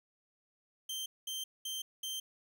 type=tone bursts; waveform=sawtooth; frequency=3136 Hz; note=G7; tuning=in tune; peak=-34 dBFS; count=4; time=0.89-2.2 s; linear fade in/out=5 ms; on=170 ms; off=210 ms; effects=none